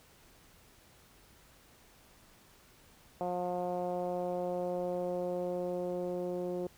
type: tone with low-pass filter sweep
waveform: 10% pulse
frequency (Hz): 178.6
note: F3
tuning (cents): +39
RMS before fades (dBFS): -35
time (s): 3.21-6.67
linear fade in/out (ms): 0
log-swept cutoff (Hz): 700 to 440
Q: 2.8
effects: pink hiss -61 dBFS RMS until 6.77 s